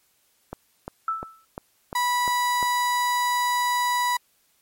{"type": "click train", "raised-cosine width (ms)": 1, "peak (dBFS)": -18, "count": 7, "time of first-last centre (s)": [0.53, 2.628], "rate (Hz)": 2.86}
{"type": "tone with exponential decay", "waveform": "sine", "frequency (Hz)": 1318.5, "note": "E6", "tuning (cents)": 0, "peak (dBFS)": -20, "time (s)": [1.08, 1.45], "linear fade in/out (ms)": 2, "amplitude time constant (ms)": 80}
{"type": "tone", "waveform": "35% pulse", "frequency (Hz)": 980, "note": "B5", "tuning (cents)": -14, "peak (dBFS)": -19, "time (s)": [1.95, 4.17], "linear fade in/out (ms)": 5}
{"effects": ["white hiss -65 dBFS RMS until 4.61 s", "MP3 64 kbps"]}